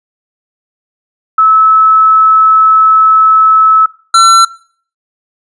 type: tone pair in turn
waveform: sine / square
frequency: 1300 / 1349.8 Hz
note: E6 / E6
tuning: -24 / +41 cents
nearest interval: minor second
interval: 65 cents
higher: second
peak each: -3 dBFS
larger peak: neither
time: 1.38-3.86 / 4.14-4.45 s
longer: first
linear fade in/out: 5 ms
effects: noise-tail reverb RT60 0.5 s tail -21 dB re dry + resampled to 22050 Hz